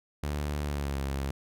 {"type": "tone with pitch glide", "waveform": "sawtooth", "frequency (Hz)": [73.42, 68.5], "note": ["D2", "C#2"], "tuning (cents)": [0, -20], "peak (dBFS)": -26, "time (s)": [0.23, 1.31], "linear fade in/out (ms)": 5, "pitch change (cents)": -120, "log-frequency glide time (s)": [0.65, 1], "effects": []}